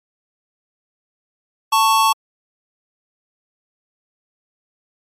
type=tone pair together; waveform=square; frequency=887.9 / 1108.7 Hz; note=A5 / C#6; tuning=+15 / 0 cents; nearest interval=major third; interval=385 cents; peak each=-16 / -15 dBFS; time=1.72-2.13 s; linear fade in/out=10 ms; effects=MP3 64 kbps